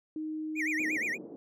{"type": "tone", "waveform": "sine", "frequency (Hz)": 311.1, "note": "D#4", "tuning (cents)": 0, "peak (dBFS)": -33, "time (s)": [0.16, 0.97], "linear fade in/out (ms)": 2}
{"type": "tone with vibrato", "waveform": "triangle", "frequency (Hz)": 2123, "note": "C7", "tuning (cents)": 25, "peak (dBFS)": -28, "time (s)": [0.55, 1.18], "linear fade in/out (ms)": 50, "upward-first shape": "sine", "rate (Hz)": 8.5, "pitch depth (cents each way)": 260}
{"type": "band-pass noise", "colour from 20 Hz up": "pink", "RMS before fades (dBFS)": -45, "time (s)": [0.8, 1.36], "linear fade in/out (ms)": 0, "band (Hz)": [230, 490], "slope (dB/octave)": 24}
{"effects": []}